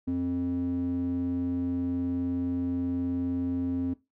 square tone with band-pass filter, 88.1 Hz, F2, 16 cents sharp, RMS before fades -29 dBFS, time 0.07-3.94 s, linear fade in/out 10 ms, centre 240 Hz, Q 6, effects noise-tail reverb RT60 0.2 s tail -17 dB re dry

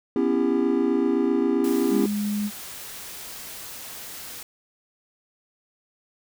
triangle chord, C# half-diminished seventh, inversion third, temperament just, 249.5 / 277.2 / 332.6 / 399.1 Hz, B3 / C#4 / E4 / G4, +18 / 0 / +16 / +31 cents, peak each -23 dBFS, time 0.16-2.06 s, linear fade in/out 2 ms
white noise, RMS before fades -38 dBFS, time 1.64-4.43 s, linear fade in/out 2 ms
sine tone, 207.2 Hz, G#3, 4 cents flat, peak -23 dBFS, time 1.89-2.51 s, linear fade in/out 50 ms
effects none

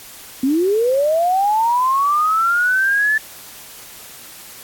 sine linear sweep, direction up, 251.6 to 1754 Hz, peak -13 dBFS, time 0.43-3.18 s, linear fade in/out 5 ms, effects white hiss -38 dBFS RMS until 4.63 s + AAC 64 kbps

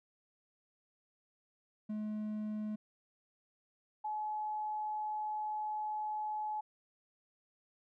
triangle / sine tone pair in turn, 213.1 / 852.4 Hz, G#3 / G#5, +45 / +45 cents, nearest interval 2 octaves, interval 2400 cents, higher second, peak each -34 / -35 dBFS, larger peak first, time 1.89-2.76 / 4.04-6.61 s, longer second, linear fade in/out 10 ms, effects none

